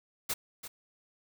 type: noise with echo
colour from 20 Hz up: white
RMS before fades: -32 dBFS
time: 0.29-0.34 s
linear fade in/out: 10 ms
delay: 340 ms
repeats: 1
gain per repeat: -11 dB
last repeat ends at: 0.68 s
effects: none